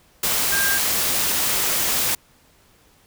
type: tone in noise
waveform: sine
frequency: 1600 Hz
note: G6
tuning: 35 cents sharp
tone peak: -21 dBFS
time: 0.52-0.78 s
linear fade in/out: 5 ms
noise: white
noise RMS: -21 dBFS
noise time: 0.23-2.15 s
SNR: -3 dB
effects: pink hiss -56 dBFS RMS until 3.06 s